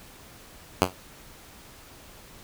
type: tone with exponential decay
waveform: 5% pulse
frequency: 91.8 Hz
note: F#2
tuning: 13 cents flat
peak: -4 dBFS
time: 0.82-0.94 s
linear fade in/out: 0 ms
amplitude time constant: 25 ms
effects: pink hiss -49 dBFS RMS until 2.43 s